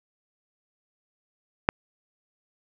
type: click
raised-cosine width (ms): 0.5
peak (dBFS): -3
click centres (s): 1.689
effects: 7-bit